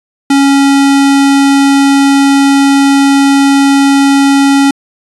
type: tone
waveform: square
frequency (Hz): 277.2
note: C#4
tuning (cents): 0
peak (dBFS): -5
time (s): 0.3-4.71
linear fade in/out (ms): 5
effects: resampled to 24000 Hz